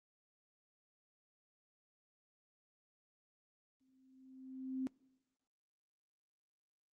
sine tone with exponential growth, 261.6 Hz, C4, in tune, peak -34 dBFS, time 3.81-4.87 s, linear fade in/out 0 ms, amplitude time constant 230 ms, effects noise-tail reverb RT60 1.0 s tail -25 dB re dry + Opus 32 kbps

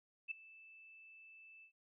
sine tone with ADSR envelope, 2637 Hz, E7, in tune, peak -36 dBFS, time 0.28-1.72 s, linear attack 32 ms, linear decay 6 ms, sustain -21 dB, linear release 90 ms, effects noise-tail reverb RT60 0.1 s tail -24 dB re dry

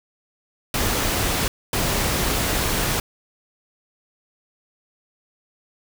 pink noise bursts at uneven times, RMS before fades -22 dBFS, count 2, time 0.74-1.48 / 1.73-3 s, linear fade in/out 2 ms, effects none

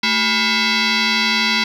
sine tone with frequency modulation, 978 Hz, B5, 17 cents flat, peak -13 dBFS, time 0.03-1.64 s, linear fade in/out 5 ms, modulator 600 Hz, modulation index 6.7, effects tanh soft clip ceiling -10 dBFS + 8-bit

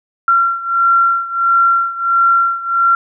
sine beating tone pair, 1368 / 1369.5 Hz, F6 / F6, -36 / -34 cents, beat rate 1.5 Hz, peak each -12 / -15 dBFS, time 0.28-2.95 s, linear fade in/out 2 ms, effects none

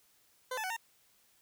20% pulse tone with pitch steps, 510 / 872 / 748 / 915 Hz, C5 / A5 / F#5 / A#5, -44 / -16 / +19 / -32 cents, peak -30 dBFS, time 0.51-0.766 s, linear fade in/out 5 ms, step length 64 ms, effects white hiss -68 dBFS RMS until 1.41 s

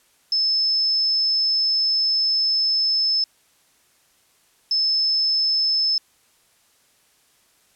sine tone bursts at uneven times, 5240 Hz, E8, 11 cents flat, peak -17 dBFS, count 2, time 0.32-3.24 / 4.71-5.98 s, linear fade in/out 2 ms, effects white hiss -60 dBFS RMS until 7.75 s + low-pass 12000 Hz 12 dB/octave

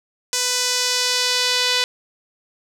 sawtooth tone with band-pass filter sweep, 497.4 Hz, B4, 12 cents sharp, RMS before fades -20 dBFS, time 0.33-1.84 s, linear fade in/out 0 ms, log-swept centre 6400 to 3900 Hz, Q 1.7, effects none

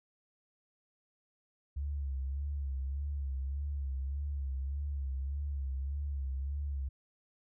sine tone with vibrato, 69.2 Hz, C#2, 2 cents flat, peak -33 dBFS, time 1.76-6.89 s, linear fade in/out 10 ms, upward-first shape sine, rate 1.7 Hz, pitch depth 72 cents each way, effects none

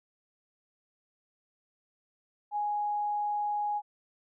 sine tone, 830.6 Hz, G#5, in tune, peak -28 dBFS, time 2.51-3.82 s, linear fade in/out 50 ms, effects none

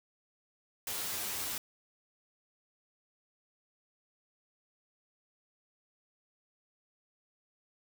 white noise with comb filter, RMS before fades -37 dBFS, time 0.87-1.58 s, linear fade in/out 2 ms, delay 10 ms, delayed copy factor +0.55, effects none

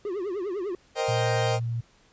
triangle tone with vibrato, 383.4 Hz, G4, 38 cents flat, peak -26 dBFS, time 0.05-0.75 s, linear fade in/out 2 ms, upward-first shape triangle, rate 10 Hz, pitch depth 220 cents each way
40% pulse chord, C minor seventh, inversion third, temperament equal, 466.2 / 523.3 / 622.3 / 784 Hz, Bb4 / C5 / Eb5 / G5, 0 / 0 / 0 / 0 cents, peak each -29 dBFS, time 0.95-1.6 s, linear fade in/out 50 ms
sine tone, 116.54 Hz, A#2, in tune, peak -26 dBFS, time 1.08-1.81 s, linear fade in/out 10 ms
effects pink hiss -60 dBFS RMS until 2.12 s + resampled to 16000 Hz

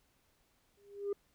sine tone with exponential growth, 403.4 Hz, G4, 50 cents sharp, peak -28 dBFS, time 0.77-1.13 s, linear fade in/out 5 ms, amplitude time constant 77 ms, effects tanh soft clip ceiling -30 dBFS + pink hiss -73 dBFS RMS until 1.34 s

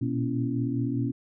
sine tone cluster, 116.6 / 121.6 / 239.6 / 279 / 334.9 Hz, A#2 / B2 / A#3 / C#4 / E4, +1 / -26 / +48 / +11 / +27 cents, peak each -37 / -29 / -32 / -29 / -37 dBFS, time 0.01-1.12 s, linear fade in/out 10 ms, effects none

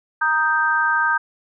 sine chord, Eb major, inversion second, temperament equal, 932.3 / 1244.5 / 1568 Hz, Bb5 / Eb6 / G6, 0 / 0 / 0 cents, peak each -22 / -22 / -18 dBFS, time 0.21-1.18 s, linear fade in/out 10 ms, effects none

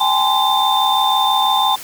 sine tone cluster, 790 / 856 / 1035 / 3587 Hz, G5 / A5 / C6 / A7, +13 / -48 / -19 / +33 cents, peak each -18 dBFS, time 0-1.76 s, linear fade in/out 10 ms, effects white hiss -33 dBFS RMS until 1.83 s

